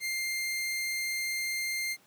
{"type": "tone", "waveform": "sawtooth", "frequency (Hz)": 2105, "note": "C7", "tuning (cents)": 10, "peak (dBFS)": -27, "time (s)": [0, 1.97], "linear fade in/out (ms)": 50, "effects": ["pink hiss -62 dBFS RMS until 2.06 s", "high-pass 150 Hz 12 dB/octave"]}